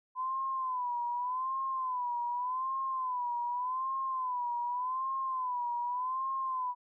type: tone with vibrato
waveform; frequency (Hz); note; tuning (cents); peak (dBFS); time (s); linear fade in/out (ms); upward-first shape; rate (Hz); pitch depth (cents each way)
sine; 1011; B5; +40; -31; 0.15-6.75; 50; sine; 0.85; 96
effects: none